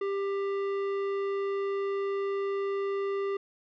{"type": "tone with tanh clipping", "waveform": "sine", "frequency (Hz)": 395.8, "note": "G4", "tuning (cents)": 17, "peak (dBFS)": -30, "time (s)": [0.01, 3.37], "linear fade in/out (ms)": 5, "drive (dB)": 13, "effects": []}